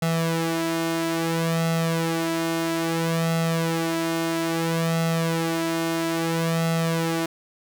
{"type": "tone with flanger", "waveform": "sawtooth", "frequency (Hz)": 164.81, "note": "E3", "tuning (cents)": 0, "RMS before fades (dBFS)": -24, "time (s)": [0.02, 7.26], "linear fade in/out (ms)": 5, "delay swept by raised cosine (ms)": [1.5, 3.3], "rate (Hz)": 0.6, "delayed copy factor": 0.7, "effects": []}